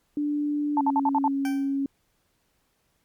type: tone with pitch glide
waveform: sine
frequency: 293.7 to 275.6 Hz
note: D4 to C#4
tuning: 0 to -10 cents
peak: -23 dBFS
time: 0.17-1.86 s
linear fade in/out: 2 ms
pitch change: -110 cents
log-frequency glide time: 0.76-0.83 s
type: tone bursts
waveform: sine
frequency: 880 Hz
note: A5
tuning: in tune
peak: -19 dBFS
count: 6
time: 0.77-1.279 s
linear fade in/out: 2 ms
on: 39 ms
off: 55 ms
type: tone with exponential decay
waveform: 20% pulse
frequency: 777 Hz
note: G5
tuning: 16 cents flat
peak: -25 dBFS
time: 1.45-1.77 s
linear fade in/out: 1 ms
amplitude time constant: 69 ms
effects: pink hiss -70 dBFS RMS until 3.04 s + MP3 96 kbps